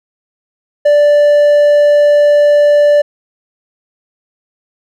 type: tone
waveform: triangle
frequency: 586 Hz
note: D5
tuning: 4 cents flat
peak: -3 dBFS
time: 0.85-3.02 s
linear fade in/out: 10 ms
effects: none